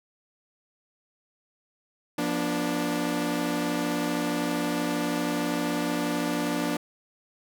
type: chord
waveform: sawtooth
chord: B diminished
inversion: second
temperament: equal with one note detuned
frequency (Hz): 174.61 / 241 / 293.7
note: F3 / B3 / D4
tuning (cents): 0 / -42 / 0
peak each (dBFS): -29 / -27 / -24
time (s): 2.18-6.77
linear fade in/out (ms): 5
effects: none